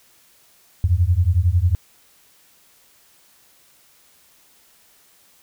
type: beating tone pair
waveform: sine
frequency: 83 / 94 Hz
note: E2 / F#2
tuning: +12 / +28 cents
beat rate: 11 Hz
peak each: -17 dBFS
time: 0.84-1.75 s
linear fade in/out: 0 ms
effects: white hiss -55 dBFS RMS until 5.42 s